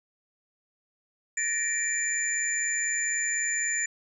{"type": "tone cluster", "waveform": "sine", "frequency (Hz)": [1741, 1865, 2343, 7050], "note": ["A6", "A#6", "D7", "A8"], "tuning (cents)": [-19, 0, -5, 2], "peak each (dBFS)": [-36, -31, -34, -28], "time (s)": [1.37, 3.86], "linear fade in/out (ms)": 5, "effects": []}